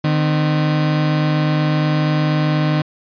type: tone pair together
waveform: 35% pulse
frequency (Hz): 152.68 / 257.1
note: D#3 / C4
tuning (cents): -32 / -30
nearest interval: major sixth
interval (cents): 902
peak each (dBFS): -13 / -23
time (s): 0.04-2.82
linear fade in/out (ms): 5
effects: resampled to 11025 Hz